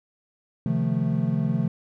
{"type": "chord", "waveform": "triangle", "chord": "F dominant seventh", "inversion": "second", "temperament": "equal with one note detuned", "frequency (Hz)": [133.18, 155.56, 174.61, 220], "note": ["C3", "Eb3", "F3", "A3"], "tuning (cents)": [31, 0, 0, 0], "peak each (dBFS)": -25, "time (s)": [0.66, 1.68], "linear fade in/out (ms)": 2, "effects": []}